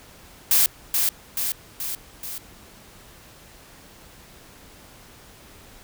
blue noise with echo, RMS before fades -17 dBFS, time 0.51-0.66 s, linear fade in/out 2 ms, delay 430 ms, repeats 4, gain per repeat -4 dB, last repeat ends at 2.38 s, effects pink hiss -48 dBFS RMS until 5.83 s

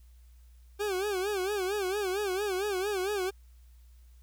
40% pulse tone with vibrato, 392 Hz, G4, in tune, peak -28 dBFS, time 0.79-3.31 s, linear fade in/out 20 ms, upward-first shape sine, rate 4.4 Hz, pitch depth 130 cents each way, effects added 60 Hz sine -52 dBFS peak until 4.22 s + white hiss -70 dBFS RMS until 4.22 s

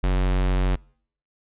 square tone, 46.25 Hz, F#1, in tune, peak -19 dBFS, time 0.03-0.76 s, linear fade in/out 10 ms, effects noise-tail reverb RT60 0.6 s tail -26 dB re dry + resampled to 8000 Hz

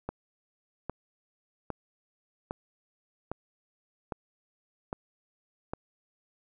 click train, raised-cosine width 1 ms, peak -19 dBFS, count 8, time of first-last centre 0.09-5.735 s, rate 1.24 Hz, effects none

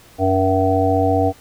harmonic tone, 95 Hz, F#2, 46 cents sharp, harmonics 1 / 3 / 5 / 7 / 8, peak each -20 / -20 / -20 / -20 / -20 dBFS, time 0.18-1.33 s, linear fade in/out 50 ms, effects pink hiss -47 dBFS RMS until 1.4 s

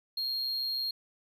triangle tone, 4242 Hz, C8, 23 cents sharp, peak -29 dBFS, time 0.17-0.91 s, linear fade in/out 5 ms, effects none

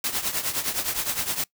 white noise with tremolo, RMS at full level -24 dBFS, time 0.04-1.44 s, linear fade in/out 2 ms, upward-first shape triangle, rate 9.7 Hz, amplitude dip 80%, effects noise-tail reverb RT60 0.1 s tail -22 dB re dry

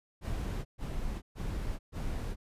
brown noise bursts, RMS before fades -35 dBFS, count 4, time 0.21-2.36 s, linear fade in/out 50 ms, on 440 ms, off 130 ms, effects resampled to 32000 Hz

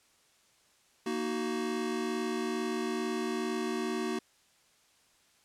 square chord, D# minor, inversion second, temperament just, 233.3 / 311.1 / 373.4 Hz, A#3 / D#4 / F#4, +2 / 0 / +16 cents, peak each -36 / -38 / -35 dBFS, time 1.06-4.19 s, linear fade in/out 5 ms, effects white hiss -66 dBFS RMS until 5.44 s + low-pass 9000 Hz 12 dB/octave

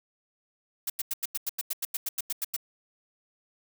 blue noise bursts, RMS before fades -30 dBFS, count 15, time 0.87-2.565 s, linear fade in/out 5 ms, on 29 ms, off 90 ms, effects none

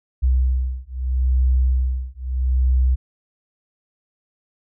sine beating tone pair, 63.4 / 64.18 Hz, B1 / C2, +46 / -33 cents, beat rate 0.78 Hz, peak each -19 dBFS, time 0.22-2.96 s, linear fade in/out 20 ms, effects none

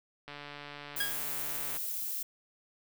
click train, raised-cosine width 0.3 ms, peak -28 dBFS, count 217, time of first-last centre 0.28-1.77 s, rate 145 Hz
violet noise, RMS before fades -36 dBFS, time 0.96-2.23 s, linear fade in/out 5 ms
25% pulse tone with exponential decay, 1640 Hz, G#6, 22 cents flat, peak -24 dBFS, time 1-1.26 s, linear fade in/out 5 ms, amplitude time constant 56 ms
effects none

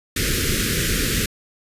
pink band-stop noise, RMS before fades -21 dBFS, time 0.16-1.26 s, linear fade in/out 5 ms, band 490 to 1400 Hz, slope 48 dB/octave, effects resampled to 32000 Hz

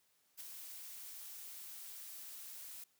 blue noise with ADSR envelope, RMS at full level -45 dBFS, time 0.37-2.84 s, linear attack 36 ms, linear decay 3 ms, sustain -5 dB, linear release 4 ms, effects white hiss -75 dBFS RMS until 2.99 s + high-pass 80 Hz 12 dB/octave

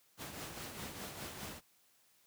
pink noise with tremolo, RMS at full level -43 dBFS, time 0.17-1.61 s, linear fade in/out 50 ms, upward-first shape triangle, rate 4.9 Hz, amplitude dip 50%, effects white hiss -70 dBFS RMS until 2.26 s + high-pass 80 Hz 12 dB/octave

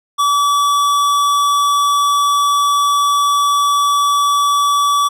sine tone with hard clipping, 1148 Hz, D6, 40 cents flat, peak -13 dBFS, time 0.18-5.09 s, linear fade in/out 20 ms, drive 16 dB, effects none

